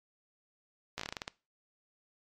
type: slowing click train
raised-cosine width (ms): 0.2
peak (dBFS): -19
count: 10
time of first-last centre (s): 0.98-1.279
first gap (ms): 15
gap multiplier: 1.19
effects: noise-tail reverb RT60 0.3 s tail -21 dB re dry + MP3 64 kbps